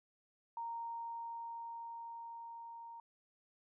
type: tone with level ramp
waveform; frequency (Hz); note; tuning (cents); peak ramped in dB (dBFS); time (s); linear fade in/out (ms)
sine; 928; A#5; -8; -39 to -48; 0.57-3; 2
effects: none